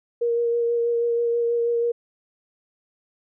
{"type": "tone with vibrato", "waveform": "sine", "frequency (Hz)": 470.3, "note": "A#4", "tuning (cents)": 15, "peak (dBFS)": -19, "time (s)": [0.21, 1.92], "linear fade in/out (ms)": 10, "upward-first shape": "sine", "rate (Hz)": 6.2, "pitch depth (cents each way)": 14, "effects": []}